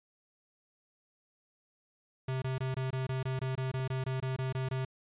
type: tone bursts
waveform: square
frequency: 130.81 Hz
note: C3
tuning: in tune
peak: -32 dBFS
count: 16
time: 2.28-4.85 s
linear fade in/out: 5 ms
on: 140 ms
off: 22 ms
type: clicks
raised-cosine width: 2 ms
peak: -35 dBFS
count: 2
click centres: 3.435 / 3.796 s
effects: resampled to 8000 Hz